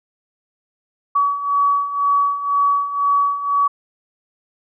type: beating tone pair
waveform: sine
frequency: 1134 / 1136 Hz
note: C#6 / C#6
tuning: +39 / +42 cents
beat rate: 2 Hz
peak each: -21 / -16 dBFS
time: 1.15-3.68 s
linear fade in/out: 10 ms
effects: none